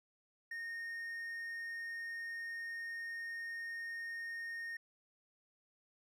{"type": "tone", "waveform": "triangle", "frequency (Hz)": 1845, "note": "A#6", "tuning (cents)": -18, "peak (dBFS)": -39, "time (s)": [0.51, 4.77], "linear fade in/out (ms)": 5, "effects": []}